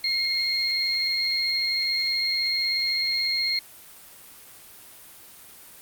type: tone pair together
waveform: sine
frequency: 2150 / 4233 Hz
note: C7 / C8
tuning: +47 / +19 cents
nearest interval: octave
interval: 1172 cents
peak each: -28 / -23 dBFS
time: 0.04-3.59 s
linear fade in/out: 2 ms
effects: white hiss -47 dBFS RMS until 5.81 s + Opus 32 kbps